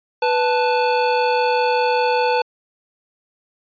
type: tone pair together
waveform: square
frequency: 493.9 / 880 Hz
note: B4 / A5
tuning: 0 / 0 cents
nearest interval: minor seventh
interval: 1000 cents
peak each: -19 dBFS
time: 0.22-2.42 s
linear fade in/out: 5 ms
effects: resampled to 11025 Hz